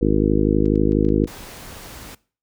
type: harmonic tone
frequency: 52.1 Hz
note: G#1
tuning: 6 cents sharp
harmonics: 1 / 2 / 3 / 4 / 5 / 6 / 7 / 8 / 9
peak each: -22 / -26 / -24 / -23 / -22 / -21 / -23 / -27 / -25 dBFS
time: 0.01-1.26 s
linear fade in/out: 10 ms
type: clicks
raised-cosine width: 0.2 ms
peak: -29 dBFS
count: 11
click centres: 0.657 / 0.756 / 0.921 / 1.05 / 1.089 / 1.244 / 1.471 / 1.517 / 1.691 / 1.815 / 1.93 s
type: noise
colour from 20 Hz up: pink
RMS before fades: -38 dBFS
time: 1.27-2.15 s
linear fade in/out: 5 ms
effects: noise-tail reverb RT60 0.4 s tail -21 dB re dry